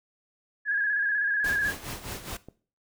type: tone with vibrato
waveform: sine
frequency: 1661.2 Hz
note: G#6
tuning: in tune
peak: -23 dBFS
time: 0.65-1.73 s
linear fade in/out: 50 ms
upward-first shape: square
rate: 16 Hz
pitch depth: 43 cents each way
type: noise with tremolo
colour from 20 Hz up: pink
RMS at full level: -35 dBFS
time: 1.44-2.37 s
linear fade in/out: 5 ms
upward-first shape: sine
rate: 4.8 Hz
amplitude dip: 70%
type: click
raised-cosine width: 2 ms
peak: -29 dBFS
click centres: 2.486 s
effects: noise-tail reverb RT60 0.4 s tail -18 dB re dry